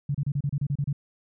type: tone bursts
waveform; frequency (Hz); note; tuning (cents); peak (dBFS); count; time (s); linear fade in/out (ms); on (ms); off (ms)
sine; 141.9; C#3; +41; -23; 10; 0.09-0.929; 5; 56; 31
effects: none